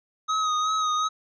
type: tone with vibrato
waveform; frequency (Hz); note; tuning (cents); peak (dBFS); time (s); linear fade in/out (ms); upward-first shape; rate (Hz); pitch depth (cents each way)
square; 1260; D#6; +21; -23; 0.28-1.09; 20; sine; 2.7; 31
effects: resampled to 16000 Hz